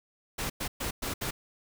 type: noise bursts at uneven times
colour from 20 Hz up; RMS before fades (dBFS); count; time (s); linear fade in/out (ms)
pink; -33; 5; 0.38-0.5 / 0.6-0.68 / 0.8-0.91 / 1.02-1.14 / 1.21-1.31; 10
effects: none